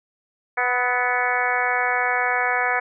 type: harmonic tone with a mistuned harmonic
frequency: 247.3 Hz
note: B3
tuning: 3 cents sharp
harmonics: 2 / 3 / 4 / 5 / 6 / 7 / 8 / 9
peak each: -30 / -25 / -28 / -29 / -27 / -25 / -30 / -27 dBFS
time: 0.57-2.8 s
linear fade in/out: 10 ms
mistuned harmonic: 5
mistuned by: +32 cents
effects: none